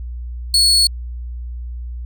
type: tone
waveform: 35% pulse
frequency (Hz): 4382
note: C#8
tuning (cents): -21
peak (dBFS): -9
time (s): 0.54-0.87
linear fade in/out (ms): 2
effects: added 60 Hz sine -25 dBFS peak until 2.05 s